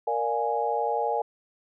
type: chord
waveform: sine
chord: Bb dominant seventh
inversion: none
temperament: equal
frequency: 466.2 / 587.3 / 698.5 / 830.6 Hz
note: Bb4 / D5 / F5 / Ab5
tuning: 0 / 0 / 0 / 0 cents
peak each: -29 / -32 / -31 / -27 dBFS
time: 0.07-1.22 s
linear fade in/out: 5 ms
effects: none